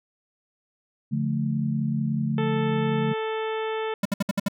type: chord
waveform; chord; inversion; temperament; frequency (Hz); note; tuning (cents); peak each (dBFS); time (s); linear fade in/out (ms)
sine; D minor; none; equal with one note detuned; 143.73 / 174.61 / 220; D3 / F3 / A3; -37 / 0 / 0; -26 / -31 / -26; 1.11-3.14; 20
type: harmonic tone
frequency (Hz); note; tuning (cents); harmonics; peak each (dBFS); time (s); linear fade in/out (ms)
440; A4; 0; 1 / 2 / 3 / 4 / 5 / 6 / 7 / 8; -27 / -33 / -37 / -39 / -41 / -43 / -44 / -45; 2.38-3.94; 2
type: tone bursts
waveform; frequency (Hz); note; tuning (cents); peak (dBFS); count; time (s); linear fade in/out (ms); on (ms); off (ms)
square; 199.7; G3; +32; -21; 6; 4.03-4.484; 5; 24; 62
effects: none